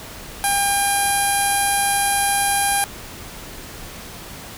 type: tone with low-pass filter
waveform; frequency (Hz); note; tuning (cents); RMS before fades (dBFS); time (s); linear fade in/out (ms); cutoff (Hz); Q
sawtooth; 802; G5; +39; -19; 0.44-2.84; 0; 11000; 9.6
effects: pink hiss -36 dBFS RMS until 4.57 s